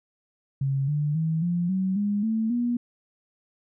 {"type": "tone with pitch steps", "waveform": "sine", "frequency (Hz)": [136.6, 148.11, 160.58, 174.1, 188.77, 204.7, 221.9, 240.6], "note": ["C#3", "D3", "E3", "F3", "F#3", "G#3", "A3", "B3"], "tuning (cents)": [-25, 15, -45, -5, 35, -25, 15, -45], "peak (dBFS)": -22, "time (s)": [0.61, 2.77], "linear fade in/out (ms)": 5, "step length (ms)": 270, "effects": []}